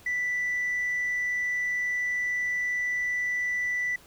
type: tone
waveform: sine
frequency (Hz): 1975.5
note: B6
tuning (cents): 0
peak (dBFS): -24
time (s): 0.06-3.96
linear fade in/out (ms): 5
effects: tanh soft clip ceiling -23 dBFS + pink hiss -54 dBFS RMS until 4.06 s